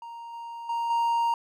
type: tone with level steps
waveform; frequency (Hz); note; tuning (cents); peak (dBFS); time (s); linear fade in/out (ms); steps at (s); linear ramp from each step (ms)
triangle; 932.3; A#5; 0; -36 / -34 / -24 / -20; 0.02-1.34; 2; 0.33 / 0.69 / 0.9; 5
effects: none